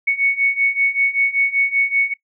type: beating tone pair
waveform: sine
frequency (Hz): 2217 / 2222.2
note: C#7 / C#7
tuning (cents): 0 / +4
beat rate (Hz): 5.2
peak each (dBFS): -19 / -17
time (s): 0.07-2.14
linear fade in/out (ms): 10
effects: noise-tail reverb RT60 0.1 s tail -21 dB re dry